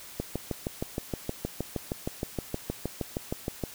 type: click train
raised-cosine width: 2 ms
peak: -16 dBFS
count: 23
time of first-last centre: 0.2-3.638 s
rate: 6.4 Hz
effects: white hiss -46 dBFS RMS until 3.74 s